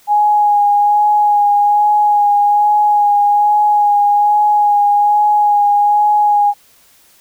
sine tone with vibrato, 828 Hz, G#5, 5 cents flat, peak -8 dBFS, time 0.07-6.54 s, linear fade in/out 50 ms, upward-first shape sine, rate 1.2 Hz, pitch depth 17 cents each way, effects white hiss -49 dBFS RMS until 7.2 s

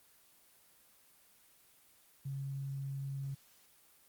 sine tone with quantisation, 137.2 Hz, C#3, 17 cents flat, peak -37 dBFS, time 2.25-3.35 s, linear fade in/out 10 ms, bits 11, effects white hiss -65 dBFS RMS until 4.08 s + Opus 24 kbps

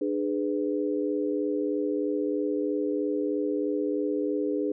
sine chord, G# diminished, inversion second, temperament just, 299 / 415.3 / 498.4 Hz, D4 / G#4 / B4, +31 / 0 / +16 cents, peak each -28 / -29 / -32 dBFS, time 0.01-4.72 s, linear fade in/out 5 ms, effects none

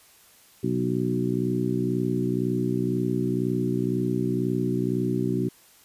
harmonic tone with a mistuned harmonic, 62 Hz, B1, 7 cents sharp, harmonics 2 / 3 / 4 / 5 / 6, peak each -29 / -29 / -29 / -29 / -29 dBFS, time 0.63-5.49 s, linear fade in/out 10 ms, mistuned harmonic 2, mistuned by +39 cents, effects white hiss -55 dBFS RMS until 5.84 s + resampled to 32000 Hz

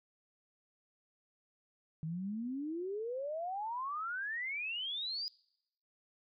sine exponential sweep, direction up, 153.5 to 4978 Hz, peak -36 dBFS, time 2.03-5.28 s, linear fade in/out 0 ms, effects noise-tail reverb RT60 0.8 s tail -25 dB re dry

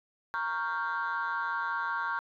sine chord, G half-diminished seventh, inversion first, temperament equal, 932.3 / 1108.7 / 1396.9 / 1568 Hz, Bb5 / Db6 / F6 / G6, 0 / 0 / 0 / 0 cents, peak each -34 dBFS, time 0.34-2.19 s, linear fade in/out 0 ms, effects tanh soft clip ceiling -24 dBFS

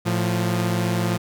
sawtooth tone pair together, 111.72 / 175.3 Hz, A2 / F3, +27 / +7 cents, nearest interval minor sixth, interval 780 cents, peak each -19 dBFS, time 0.05-1.18 s, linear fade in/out 20 ms, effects none

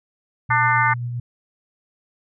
sine tone with tremolo, 120.8 Hz, B2, 38 cents flat, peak -23 dBFS, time 0.49-1.2 s, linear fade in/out 5 ms, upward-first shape sine, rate 7.6 Hz, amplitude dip 25%
harmonic tone, 298.4 Hz, D4, 28 cents sharp, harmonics 3 / 4 / 5 / 6 / 7, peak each -20 / -21 / -22 / -23 / -23 dBFS, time 0.5-0.94 s, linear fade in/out 10 ms
effects none

